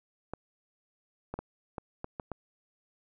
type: clicks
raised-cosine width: 1 ms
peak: -22 dBFS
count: 7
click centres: 0.336 / 1.34 / 1.39 / 1.782 / 2.044 / 2.198 / 2.317 s
effects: none